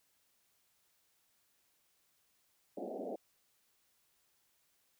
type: band-pass noise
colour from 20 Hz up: white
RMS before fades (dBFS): -42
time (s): 2.77-3.16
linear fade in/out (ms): 5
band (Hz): 200 to 750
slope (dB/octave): 96
effects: white hiss -75 dBFS RMS until 4.99 s